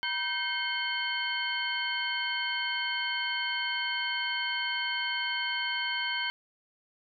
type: tone cluster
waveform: sine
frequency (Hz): 964 / 1552 / 2155 / 3086 / 4368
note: B5 / G6 / C#7 / G7 / C#8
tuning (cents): -42 / -18 / -49 / -28 / -26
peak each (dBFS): -38 / -34 / -35 / -33 / -39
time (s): 0.03-6.3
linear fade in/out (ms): 0
effects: none